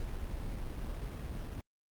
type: noise with sample-and-hold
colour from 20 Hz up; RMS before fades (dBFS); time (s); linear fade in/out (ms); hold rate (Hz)
brown; -39; 0-1.61; 2; 4410
effects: Opus 48 kbps